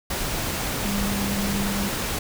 sine tone in noise, 200 Hz, G3, 35 cents sharp, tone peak -25 dBFS, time 0.85-1.89 s, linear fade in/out 5 ms, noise pink, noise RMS -27 dBFS, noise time 0.1-2.19 s, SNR -1 dB, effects none

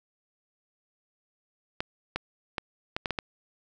clicks, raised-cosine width 0.3 ms, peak -13 dBFS, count 7, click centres 1.805 / 2.16 / 2.582 / 2.965 / 3.058 / 3.107 / 3.188 s, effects none

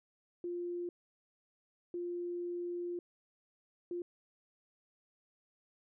sine tone bursts at uneven times, 350 Hz, F4, 4 cents sharp, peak -36 dBFS, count 3, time 0.44-0.89 / 1.94-2.99 / 3.91-4.02 s, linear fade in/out 2 ms, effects none

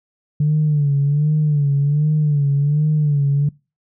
sine tone with vibrato, 146.83 Hz, D3, in tune, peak -12 dBFS, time 0.4-3.49 s, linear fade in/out 5 ms, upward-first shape sine, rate 1.3 Hz, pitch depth 77 cents each way, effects noise-tail reverb RT60 0.3 s tail -25 dB re dry + tanh soft clip ceiling -9 dBFS

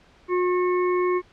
harmonic tone with a mistuned harmonic, 360.4 Hz, F#4, 45 cents flat, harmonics 1 / 3 / 5 / 6, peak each -20 / -27 / -40 / -34 dBFS, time 0.28-1.22 s, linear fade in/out 50 ms, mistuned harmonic 6, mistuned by +27 cents, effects pink hiss -55 dBFS RMS until 1.32 s + low-pass 4000 Hz 12 dB/octave

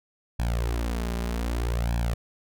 sawtooth tone with flanger, 58.27 Hz, A#1, in tune, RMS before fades -27 dBFS, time 0.39-2.14 s, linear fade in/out 5 ms, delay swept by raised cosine 1.2 to 5 ms, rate 0.64 Hz, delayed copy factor +0.9, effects none

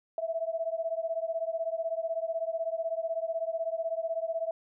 sine beating tone pair, 651 / 667 Hz, E5 / E5, -22 / +20 cents, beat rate 16 Hz, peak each -32 / -33 dBFS, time 0.18-4.51 s, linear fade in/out 2 ms, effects none

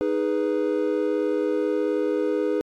triangle chord, G# minor, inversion second, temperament equal, 311.1 / 415.3 / 493.9 Hz, D#4 / G#4 / B4, 0 / 0 / 0 cents, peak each -24 / -23 / -24 dBFS, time 0.01-2.61 s, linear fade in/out 0 ms, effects AAC 64 kbps

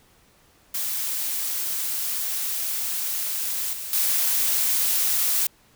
blue noise with level steps, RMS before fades -27 / -33 / -22 dBFS, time 0.74-5.47 s, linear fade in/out 5 ms, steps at 3.73 / 3.93 s, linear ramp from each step 2 ms, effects pink hiss -58 dBFS RMS until 5.75 s

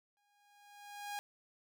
sawtooth tone with exponential growth, 819 Hz, G#5, 24 cents flat, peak -34 dBFS, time 0.17-1.19 s, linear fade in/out 0 ms, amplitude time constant 220 ms, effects none

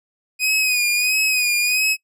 sawtooth tone with vibrato, 2489 Hz, D#7, in tune, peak -13 dBFS, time 0.39-1.97 s, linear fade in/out 50 ms, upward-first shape sine, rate 1.5 Hz, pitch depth 53 cents each way, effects noise-tail reverb RT60 0.1 s tail -23 dB re dry + resampled to 32000 Hz

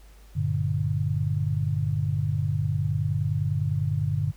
sine chord, G minor, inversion none, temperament equal with one note detuned, 96.99 / 116.54 / 146.83 Hz, G2 / Bb2 / D3, -18 / 0 / 0 cents, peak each -27 / -29 / -26 dBFS, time 0.35-4.32 s, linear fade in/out 20 ms, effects added 50 Hz sine -47 dBFS peak until 4.36 s + pink hiss -58 dBFS RMS until 4.36 s

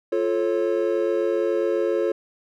triangle chord, F augmented, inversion none, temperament just, 349.2 / 436.5 / 545.7 Hz, F4 / A4 / C#5, 0 / -14 / -27 cents, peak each -22 / -22 / -23 dBFS, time 0.12-2.12 s, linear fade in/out 5 ms, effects none

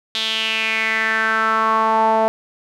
sawtooth tone with band-pass filter sweep, 221.4 Hz, A3, 11 cents sharp, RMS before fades -18 dBFS, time 0.15-2.28 s, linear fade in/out 0 ms, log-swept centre 3600 to 740 Hz, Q 4.8, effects none

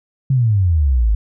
sine exponential sweep, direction down, 138.59 to 50.2 Hz, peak -11 dBFS, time 0.3-1.15 s, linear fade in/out 5 ms, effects none

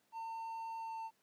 triangle tone with pitch glide, 905 to 897.7 Hz, A5 to A5, +48 to +34 cents, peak -39 dBFS, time 0.12-1.11 s, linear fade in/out 50 ms, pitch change -14 cents, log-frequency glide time 0.79-0.99 s, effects pink hiss -75 dBFS RMS until 1.22 s + high-pass 200 Hz 12 dB/octave

